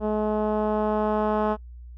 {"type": "tone with low-pass filter sweep", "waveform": "10% pulse", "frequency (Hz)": 213.1, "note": "G#3", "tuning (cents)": 45, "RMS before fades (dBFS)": -24, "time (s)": [0, 1.57], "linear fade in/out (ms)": 50, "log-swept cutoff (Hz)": [600, 1100], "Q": 0.92, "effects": ["noise-tail reverb RT60 0.1 s tail -25 dB re dry", "added 60 Hz sine -39 dBFS peak until 1.97 s"]}